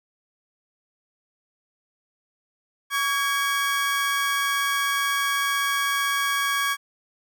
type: tone pair together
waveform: 30% pulse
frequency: 1129 / 1642.5 Hz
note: C#6 / G#6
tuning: +31 / -20 cents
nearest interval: tritone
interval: 649 cents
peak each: -22 dBFS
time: 2.9-6.77 s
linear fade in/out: 50 ms
effects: none